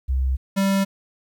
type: tone pair in turn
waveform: sine / square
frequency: 65.41 / 195.33 Hz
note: C2 / G3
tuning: 0 / -6 cents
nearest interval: octave + perfect fifth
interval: 1894 cents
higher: second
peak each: -18 dBFS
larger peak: neither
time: 0.08-0.37 / 0.56-0.85 s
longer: neither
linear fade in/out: 20 ms
effects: 10-bit